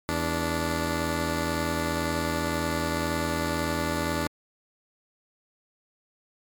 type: tone pair together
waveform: 10% pulse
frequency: 81.94 / 292 Hz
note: E2 / D4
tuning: -10 / -10 cents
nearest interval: octave + minor seventh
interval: 2200 cents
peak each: -20 dBFS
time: 0.09-4.27 s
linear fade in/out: 0 ms
effects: MP3 96 kbps